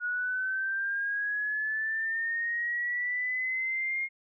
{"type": "linear sweep", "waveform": "sine", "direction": "up", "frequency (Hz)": [1448, 2138], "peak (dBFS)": -28, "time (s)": [0, 4.09], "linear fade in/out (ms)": 50, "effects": []}